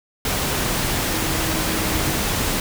sine tone in noise, 318.8 Hz, D#4, 42 cents sharp, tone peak -29 dBFS, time 1.11-2.17 s, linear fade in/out 2 ms, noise pink, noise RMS -22 dBFS, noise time 0.25-2.6 s, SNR -10 dB, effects none

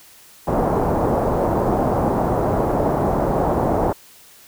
white low-pass noise, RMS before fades -19 dBFS, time 0.47-3.93 s, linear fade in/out 10 ms, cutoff 830 Hz, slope 24 dB/octave, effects white hiss -47 dBFS RMS until 4.47 s

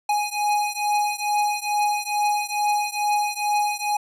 square beating tone pair, 830.6 / 832.9 Hz, G#5 / G#5, 0 / +5 cents, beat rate 2.3 Hz, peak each -24 / -25 dBFS, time 0.09-3.97 s, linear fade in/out 5 ms, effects resampled to 32000 Hz

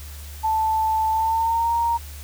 sine tone with pitch glide, 880 to 932.3 Hz, A5 to A#5, 0 to 0 cents, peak -18 dBFS, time 0.43-1.98 s, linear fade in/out 20 ms, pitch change +100 cents, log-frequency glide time 1.1-1.73 s, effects added 73 Hz sine -35 dBFS peak until 2.23 s + white hiss -43 dBFS RMS until 2.23 s

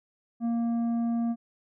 sine tone with tanh clipping, 233.1 Hz, A#3, in tune, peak -26 dBFS, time 0.4-1.36 s, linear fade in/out 50 ms, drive 7 dB, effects none

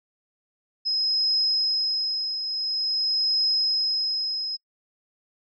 sine tone with tremolo, 5110 Hz, D#8, 45 cents sharp, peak -19 dBFS, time 0.85-4.57 s, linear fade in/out 20 ms, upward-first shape triangle, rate 0.48 Hz, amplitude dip 60%, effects noise-tail reverb RT60 0.1 s tail -23 dB re dry

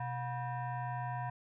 sine tone with frequency modulation, 126.1 Hz, B2, 36 cents sharp, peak -35 dBFS, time 0-1.3 s, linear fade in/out 5 ms, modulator 847 Hz, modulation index 1.2, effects none

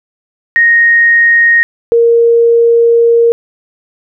sine tone pair in turn, 1864.7 / 466.2 Hz, A#6 / A#4, 0 / 0 cents, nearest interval 2 octaves, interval 2400 cents, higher first, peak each -4 dBFS, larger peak neither, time 0.56-1.63 / 1.92-3.32 s, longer second, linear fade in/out 0 ms, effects none

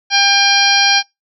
harmonic tone with a mistuned harmonic, 798 Hz, G5, 31 cents sharp, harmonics 1 / 2 / 3 / 4 / 5 / 6 / 7, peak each -17 / -17 / -17 / -17 / -17 / -17 / -17 dBFS, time 0.1-1.03 s, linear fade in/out 50 ms, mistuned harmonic 5, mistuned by +76 cents, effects noise-tail reverb RT60 0.2 s tail -25 dB re dry

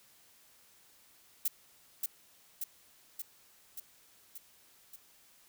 violet noise with echo, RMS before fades -30 dBFS, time 1.45-1.48 s, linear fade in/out 5 ms, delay 580 ms, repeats 6, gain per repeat -3 dB, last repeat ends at 4.96 s, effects white hiss -63 dBFS RMS until 5.48 s

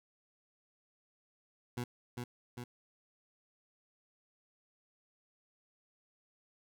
20% pulse tone with echo, 121.8 Hz, B2, 24 cents flat, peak -31 dBFS, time 1.77-1.84 s, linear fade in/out 5 ms, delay 400 ms, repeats 2, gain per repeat -3 dB, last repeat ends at 2.64 s, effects none

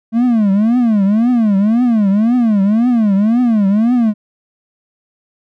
triangle tone with vibrato, 220 Hz, A3, in tune, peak -7 dBFS, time 0.12-4.14 s, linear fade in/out 50 ms, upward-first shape triangle, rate 1.9 Hz, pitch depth 250 cents each way, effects none

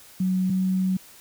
sine tone pair in turn, 185.9 / 187.19 Hz, F#3 / F#3, +8 / +20 cents, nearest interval unison, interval 12 cents, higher second, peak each -20 dBFS, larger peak neither, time 0.2-0.5 / 0.5-0.97 s, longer second, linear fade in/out 5 ms, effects white hiss -49 dBFS RMS until 1.2 s

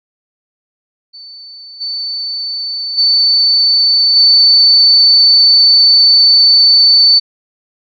sine tone with level steps, 4515 Hz, C#8, 31 cents sharp, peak -30 / -17 / -7 / -4 dBFS, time 1.13-7.2 s, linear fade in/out 20 ms, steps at 1.8 / 2.97 / 4.15 s, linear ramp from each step 20 ms, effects none

